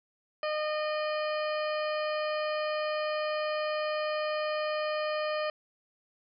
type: harmonic tone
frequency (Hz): 611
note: D#5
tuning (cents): -32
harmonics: 1 / 2 / 3 / 4 / 5 / 7 / 8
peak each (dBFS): -30 / -36 / -40 / -42 / -44 / -47 / -48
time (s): 0.43-5.5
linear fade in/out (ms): 2
effects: none